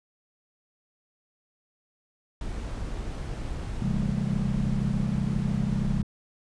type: noise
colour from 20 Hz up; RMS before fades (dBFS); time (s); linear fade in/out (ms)
brown; -33; 2.41-6.02; 2
type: chord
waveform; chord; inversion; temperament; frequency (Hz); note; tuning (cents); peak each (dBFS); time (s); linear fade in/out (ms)
sine; A minor seventh; first; just; 132 / 165 / 198 / 220; C3 / E3 / G3 / A3; +16 / +2 / +18 / 0; -29 / -31 / -29 / -33; 3.82-6.03; 2
effects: resampled to 22050 Hz